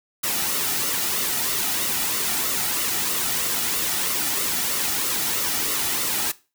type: noise with flanger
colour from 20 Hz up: white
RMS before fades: -24 dBFS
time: 0.23-6.32 s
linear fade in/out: 10 ms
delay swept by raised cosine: 1.2 to 1.92 ms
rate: 3.1 Hz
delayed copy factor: -0.5
effects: noise-tail reverb RT60 0.3 s tail -19 dB re dry